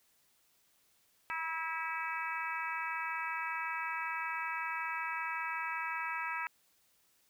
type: harmonic tone with a mistuned harmonic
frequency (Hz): 325.3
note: E4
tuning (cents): -23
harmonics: 3 / 4 / 5 / 6 / 7 / 8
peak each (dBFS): -40 / -41 / -42 / -43 / -43 / -44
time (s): 1.3-6.47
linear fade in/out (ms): 0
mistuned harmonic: 3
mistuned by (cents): -19
effects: white hiss -71 dBFS RMS until 7.29 s